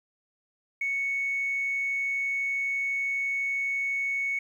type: tone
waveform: sine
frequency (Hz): 2217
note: C#7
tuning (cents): 0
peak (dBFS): -25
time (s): 0.81-4.39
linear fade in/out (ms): 5
effects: tanh soft clip ceiling -21 dBFS + 10-bit